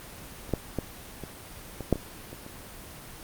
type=clicks; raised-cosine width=2 ms; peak=-29 / -11 / -14 / -22 / -20 / -7 / -21 / -27 / -28 dBFS; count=9; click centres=0.493 / 0.537 / 0.787 / 1.237 / 1.807 / 1.927 / 1.957 / 2.33 / 2.464 s; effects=pink hiss -44 dBFS RMS until 3.23 s + Opus 24 kbps